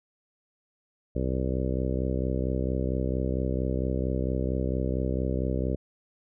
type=harmonic tone; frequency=64.4 Hz; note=C2; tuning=27 cents flat; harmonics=1 / 2 / 3 / 4 / 5 / 6 / 7 / 8 / 9; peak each=-29 / -32 / -34 / -35 / -36 / -37 / -37 / -38 / -39 dBFS; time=1.15-5.76 s; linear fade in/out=10 ms; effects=none